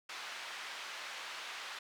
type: band-pass noise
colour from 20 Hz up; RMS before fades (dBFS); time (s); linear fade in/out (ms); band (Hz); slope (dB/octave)
pink; -45; 0.09-1.79; 5; 1200 to 4200; 12
effects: none